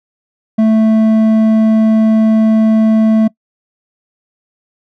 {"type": "tone with hard clipping", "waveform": "sine", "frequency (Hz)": 220, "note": "A3", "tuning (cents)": 0, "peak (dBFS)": -8, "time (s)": [0.58, 3.28], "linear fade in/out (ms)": 10, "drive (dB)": 6, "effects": ["noise-tail reverb RT60 0.1 s tail -22 dB re dry"]}